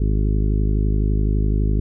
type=harmonic tone; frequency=51.91 Hz; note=G#1; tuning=in tune; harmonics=1 / 2 / 3 / 4 / 5 / 6 / 7 / 8; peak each=-17 / -23 / -27 / -29 / -31 / -33 / -34 / -35 dBFS; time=0-1.8 s; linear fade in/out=5 ms; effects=none